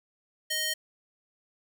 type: tone with high-pass filter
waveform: square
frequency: 622.3 Hz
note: D#5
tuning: in tune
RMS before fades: -30 dBFS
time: 0.5-0.74 s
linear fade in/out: 10 ms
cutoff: 2400 Hz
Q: 0.85
effects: none